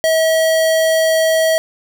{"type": "tone", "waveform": "square", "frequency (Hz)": 643, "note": "E5", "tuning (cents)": -43, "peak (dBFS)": -12, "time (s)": [0.04, 1.58], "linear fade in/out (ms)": 0, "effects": ["9-bit"]}